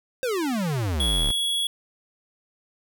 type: exponential sweep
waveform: square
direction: down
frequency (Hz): 535 to 31.34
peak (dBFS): -24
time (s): 0.23-1.31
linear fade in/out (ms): 0
type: tone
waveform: square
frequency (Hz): 3352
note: G#7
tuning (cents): +15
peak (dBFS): -23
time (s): 1-1.67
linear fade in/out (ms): 2
effects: none